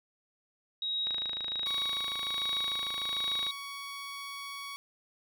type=tone with tremolo; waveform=sine; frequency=3805 Hz; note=A#7; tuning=35 cents sharp; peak=-29 dBFS; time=0.82-3.51 s; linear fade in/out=2 ms; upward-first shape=triangle; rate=1.3 Hz; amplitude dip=45%
type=click train; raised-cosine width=0.3 ms; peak=-25 dBFS; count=65; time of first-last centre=1.07-3.467 s; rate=26.7 Hz
type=tone; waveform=15% pulse; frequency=1121 Hz; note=C#6; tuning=19 cents sharp; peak=-33 dBFS; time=1.66-4.76 s; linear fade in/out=0 ms
effects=none